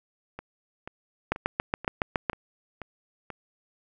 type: two click trains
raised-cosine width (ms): 0.5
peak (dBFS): -22 / -9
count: 7 / 8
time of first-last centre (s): 0.39-3.303 / 1.32-2.298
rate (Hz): 2.06 / 7.16
effects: none